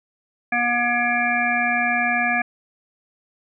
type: harmonic tone with a mistuned harmonic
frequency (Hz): 240.4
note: B3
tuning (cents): -46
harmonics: 1 / 3 / 5 / 7 / 9 / 10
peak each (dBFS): -28 / -23 / -32 / -22 / -31 / -24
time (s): 0.52-2.42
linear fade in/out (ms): 5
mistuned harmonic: 10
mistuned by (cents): -35
effects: none

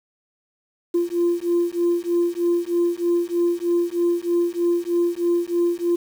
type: beating tone pair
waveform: sine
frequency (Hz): 344.1 / 347.3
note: F4 / F4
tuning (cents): -26 / -10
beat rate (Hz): 3.2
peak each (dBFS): -20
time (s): 0.94-5.96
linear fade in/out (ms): 10
effects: tanh soft clip ceiling -13 dBFS + 7-bit

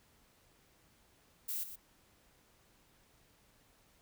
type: noise with echo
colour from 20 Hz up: violet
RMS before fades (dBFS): -38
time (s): 1.48-1.64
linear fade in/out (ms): 10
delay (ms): 120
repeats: 1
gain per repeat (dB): -10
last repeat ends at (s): 1.76
effects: pink hiss -68 dBFS RMS until 4.01 s

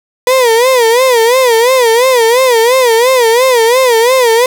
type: tone with vibrato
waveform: 35% pulse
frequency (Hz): 485.8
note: B4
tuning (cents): -29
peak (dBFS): -4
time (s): 0.27-4.46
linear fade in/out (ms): 2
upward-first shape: sine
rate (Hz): 2.9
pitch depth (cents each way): 140
effects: 7-bit

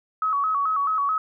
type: tone with vibrato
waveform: sine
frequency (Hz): 1200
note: D6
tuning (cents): +37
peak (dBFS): -20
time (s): 0.22-1.18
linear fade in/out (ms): 2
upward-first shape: square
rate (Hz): 4.6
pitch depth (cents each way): 110
effects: none

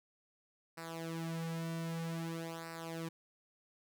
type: tone with flanger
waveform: sawtooth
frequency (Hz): 164.81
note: E3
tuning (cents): 0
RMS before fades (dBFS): -41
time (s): 0.77-3.09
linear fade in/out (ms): 10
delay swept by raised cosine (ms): 0.3 to 3.7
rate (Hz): 0.52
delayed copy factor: -0.8
effects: none

